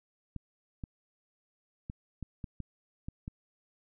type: clicks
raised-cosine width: 5 ms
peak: -26 dBFS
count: 8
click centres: 0.363 / 0.838 / 1.899 / 2.227 / 2.442 / 2.603 / 3.085 / 3.279 s
effects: none